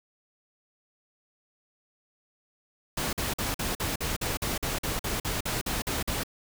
pink noise bursts, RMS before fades -30 dBFS, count 16, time 2.97-6.235 s, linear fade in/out 5 ms, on 160 ms, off 47 ms, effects none

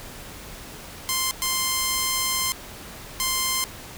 5% pulse tone bursts at uneven times, 1046.5 Hz, C6, in tune, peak -10 dBFS, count 3, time 1.09-1.31 / 1.42-2.52 / 3.2-3.64 s, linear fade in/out 0 ms, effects pink hiss -40 dBFS RMS until 3.97 s

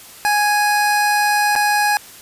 25% pulse tone with dropouts, 830.6 Hz, G#5, in tune, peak -10 dBFS, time 0.25-1.97 s, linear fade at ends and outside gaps 0 ms, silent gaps 1.553-1.561 s, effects white hiss -40 dBFS RMS until 2.21 s + resampled to 32000 Hz

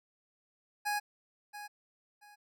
25% pulse tone with echo, 829 Hz, G#5, 3 cents flat, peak -27 dBFS, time 0.85-1 s, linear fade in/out 20 ms, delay 680 ms, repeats 2, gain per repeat -12 dB, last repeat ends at 2.36 s, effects none

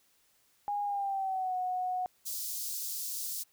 sine tone with pitch glide, 819 to 733.9 Hz, G#5 to F#5, -24 to -14 cents, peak -30 dBFS, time 0.68-2.06 s, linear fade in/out 0 ms, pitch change -190 cents, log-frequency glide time 0.84-1.56 s
white high-pass noise, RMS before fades -37 dBFS, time 2.25-3.44 s, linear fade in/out 20 ms, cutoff 4500 Hz, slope 24 dB/octave
effects white hiss -69 dBFS RMS until 3.52 s

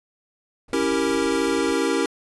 brown noise, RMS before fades -46 dBFS, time 0.68-1.74 s, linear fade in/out 5 ms
square chord, C# diminished seventh, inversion none, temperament equal, 277.2 / 329.6 / 392 / 466.2 Hz, C#4 / E4 / G4 / Bb4, 0 / 0 / 0 / 0 cents, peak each -26 dBFS, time 0.73-2.06 s, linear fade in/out 2 ms
effects resampled to 24000 Hz

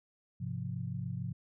sine chord, F minor, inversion first, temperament equal, 103.83 / 130.81 / 174.61 Hz, Ab2 / C3 / F3, 0 / 0 / 0 cents, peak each -40 / -38 / -40 dBFS, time 0.4-1.33 s, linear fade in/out 10 ms, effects none

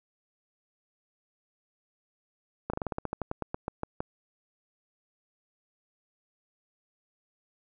slowing click train, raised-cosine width 1 ms, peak -17 dBFS, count 16, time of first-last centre 2.7-4.005 s, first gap 35 ms, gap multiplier 1.12, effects none

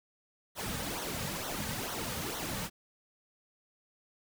pink noise with flanger, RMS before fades -37 dBFS, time 0.55-2.7 s, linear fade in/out 50 ms, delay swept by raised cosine 0.4 to 3 ms, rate 2.2 Hz, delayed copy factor -0.7, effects none

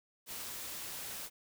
white noise, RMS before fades -43 dBFS, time 0.26-1.3 s, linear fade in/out 50 ms, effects none

